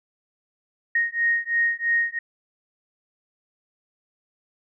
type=beating tone pair; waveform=sine; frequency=1863 / 1866 Hz; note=A#6 / A#6; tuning=-2 / +1 cents; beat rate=3 Hz; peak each=-23 dBFS; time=0.95-2.19 s; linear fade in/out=5 ms; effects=none